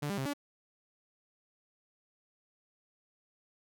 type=tone with pitch steps; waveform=sawtooth; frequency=146.3 / 199.9 / 134.1 / 287 Hz; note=D3 / G3 / C3 / D4; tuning=-6 / +34 / +43 / -40 cents; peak=-29 dBFS; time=0.02-0.336 s; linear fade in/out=10 ms; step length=79 ms; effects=none